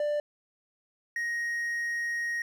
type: tone pair in turn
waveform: triangle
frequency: 591 / 1876.3 Hz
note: D5 / A#6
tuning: +11 / +11 cents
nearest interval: octave + minor sixth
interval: 2000 cents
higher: second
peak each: -24 / -27 dBFS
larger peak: first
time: 0-0.2 / 1.16-2.42 s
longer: second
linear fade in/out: 2 ms
effects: none